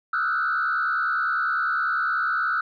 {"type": "tone with frequency modulation", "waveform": "sine", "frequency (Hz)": 1396.9, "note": "F6", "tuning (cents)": 0, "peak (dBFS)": -20, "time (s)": [0.13, 2.61], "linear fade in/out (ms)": 5, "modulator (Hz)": 70.2, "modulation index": 1.8, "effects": ["tanh soft clip ceiling -17 dBFS"]}